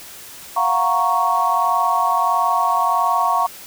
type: chord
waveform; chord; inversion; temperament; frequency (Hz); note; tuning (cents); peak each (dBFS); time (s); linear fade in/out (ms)
sine; Gb major seventh; third; equal; 698.5 / 740 / 932.3 / 1108.7; F5 / Gb5 / Bb5 / Db6; 0 / 0 / 0 / 0; -22 / -23 / -20 / -18; 0.56-3.47; 10
effects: white hiss -38 dBFS RMS until 3.66 s